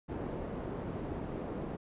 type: low-pass noise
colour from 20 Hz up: white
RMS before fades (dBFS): -39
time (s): 0.08-1.77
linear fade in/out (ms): 20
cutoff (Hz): 440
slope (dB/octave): 12
effects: resampled to 8000 Hz